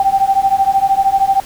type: beating tone pair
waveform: sine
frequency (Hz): 775 / 788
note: G5 / G5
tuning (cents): -20 / +9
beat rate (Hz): 13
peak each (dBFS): -13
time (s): 0-1.4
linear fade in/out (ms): 2
effects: pink hiss -35 dBFS RMS until 1.45 s